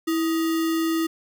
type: tone with sample-and-hold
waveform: sine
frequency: 326.7 Hz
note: E4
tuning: 15 cents flat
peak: -20 dBFS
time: 0.07-1.07 s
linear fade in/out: 10 ms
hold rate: 1575 Hz
effects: none